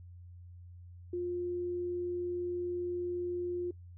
sine tone, 353.2 Hz, F4, 20 cents sharp, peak -32 dBFS, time 1.13-3.71 s, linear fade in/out 5 ms, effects noise-tail reverb RT60 0.1 s tail -20 dB re dry + added 88 Hz sine -48 dBFS peak until 3.97 s

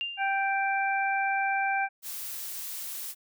sine tone with exponential decay, 2794 Hz, F7, in tune, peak -27 dBFS, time 0.01-0.52 s, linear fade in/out 0 ms, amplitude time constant 110 ms
harmonic tone, 784 Hz, G5, in tune, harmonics 1 / 2 / 3, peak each -27 / -30 / -32 dBFS, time 0.17-1.89 s, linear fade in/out 50 ms
blue noise, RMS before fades -37 dBFS, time 2.02-3.15 s, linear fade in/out 50 ms
effects none

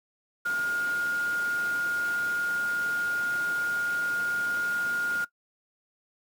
sine tone in noise, 1421 Hz, F6, 30 cents sharp, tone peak -25 dBFS, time 0.45-5.25 s, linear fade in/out 10 ms, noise pink, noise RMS -41 dBFS, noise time 0.45-5.25 s, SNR +13 dB, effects noise-tail reverb RT60 0.1 s tail -19 dB re dry + high-pass 200 Hz 12 dB/octave

